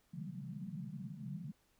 pink band-pass noise, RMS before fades -45 dBFS, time 0.13-1.52 s, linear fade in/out 5 ms, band 130 to 220 Hz, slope 96 dB/octave, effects pink hiss -74 dBFS RMS until 1.79 s

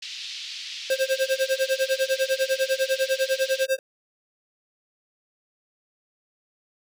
pink band-pass noise, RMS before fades -36 dBFS, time 0.02-3.66 s, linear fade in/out 5 ms, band 2900 to 4900 Hz, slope 24 dB/octave
square tone with tremolo, 530 Hz, C5, 22 cents sharp, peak -19 dBFS, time 0.9-3.79 s, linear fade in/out 2 ms, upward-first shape sine, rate 10 Hz, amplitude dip 100%
effects none

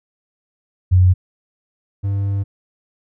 sine / triangle tone pair in turn, 91.4 / 99.36 Hz, F#2 / G2, -21 / +24 cents, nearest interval minor second, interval 145 cents, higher second, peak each -8 / -15 dBFS, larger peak first, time 0.91-1.14 / 2.03-2.44 s, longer second, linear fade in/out 20 ms, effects none

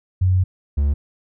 sine / triangle tone pair in turn, 92.5 / 71.52 Hz, F#2 / D2, 0 / -45 cents, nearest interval major third, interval 445 cents, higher first, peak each -13 dBFS, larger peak neither, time 0.21-0.44 / 0.77-0.94 s, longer first, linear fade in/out 10 ms, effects none

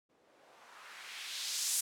violet noise with low-pass filter sweep, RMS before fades -41 dBFS, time 0.09-1.81 s, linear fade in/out 10 ms, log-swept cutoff 320 to 8600 Hz, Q 1.3, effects none

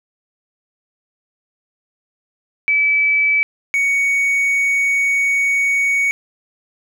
sine / triangle tone pair in turn, 2300 / 2235 Hz, D7 / C#7, -37 / +14 cents, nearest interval unison, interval 49 cents, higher first, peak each -12 dBFS, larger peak neither, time 2.68-3.43 / 3.74-6.11 s, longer second, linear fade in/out 0 ms, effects none

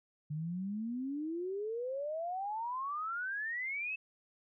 sine exponential sweep, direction up, 146.83 to 2643 Hz, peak -35 dBFS, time 0.3-3.96 s, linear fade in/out 10 ms, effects none

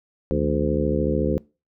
harmonic tone with a mistuned harmonic, 73.7 Hz, D2, 7 cents sharp, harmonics 1 / 2 / 3 / 4 / 5 / 6 / 7, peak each -27 / -27 / -27 / -27 / -27 / -27 / -27 dBFS, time 0.31-1.38 s, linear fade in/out 0 ms, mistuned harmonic 2, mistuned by +120 cents, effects noise-tail reverb RT60 0.3 s tail -23 dB re dry

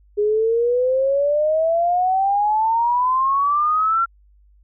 sine exponential sweep, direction up, 410.3 to 1375 Hz, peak -15 dBFS, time 0.17-4.06 s, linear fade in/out 20 ms, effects added 50 Hz sine -50 dBFS peak until 4.63 s

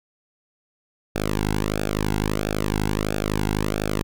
sawtooth tone with flanger, 51.91 Hz, G#1, in tune, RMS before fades -24 dBFS, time 1.15-4.03 s, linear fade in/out 10 ms, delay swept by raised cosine 0.98 to 1.69 ms, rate 1.5 Hz, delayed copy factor -1, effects none

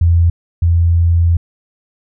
sine tone pair in turn, 84.8 / 84.8 Hz, E2 / E2, +50 / +50 cents, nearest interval unison, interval 0 cents, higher neither, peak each -7 / -8 dBFS, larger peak first, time 0.01-0.3 / 0.62-1.37 s, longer second, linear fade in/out 5 ms, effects none

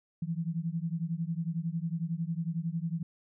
sine beating tone pair, 161.5 / 172.5 Hz, E3 / F3, -35 / -21 cents, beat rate 11 Hz, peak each -33 / -34 dBFS, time 0.22-3.03 s, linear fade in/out 5 ms, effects none

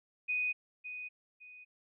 sine tone with echo, 2489 Hz, D#7, in tune, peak -30 dBFS, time 0.28-0.53 s, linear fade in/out 20 ms, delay 560 ms, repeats 2, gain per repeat -10 dB, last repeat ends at 1.65 s, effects none

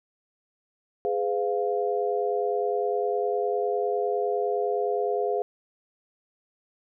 sine chord, F diminished, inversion first, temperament equal with one note detuned, 415.3 / 505.1 / 698.5 Hz, Ab4 / Cb5 / F5, 0 / +39 / 0 cents, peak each -26 / -29 / -29 dBFS, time 1.05-5.42 s, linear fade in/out 0 ms, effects none

